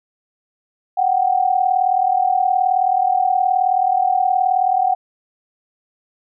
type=tone pair together; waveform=sine; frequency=734 / 772.9 Hz; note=F#5 / G5; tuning=-14 / -25 cents; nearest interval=minor second; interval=89 cents; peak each=-16 / -17 dBFS; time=0.97-4.95 s; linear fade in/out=10 ms; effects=none